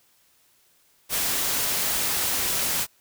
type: noise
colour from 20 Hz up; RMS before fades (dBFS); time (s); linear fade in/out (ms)
white; -25; 1.09-2.87; 50
effects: white hiss -62 dBFS RMS until 3 s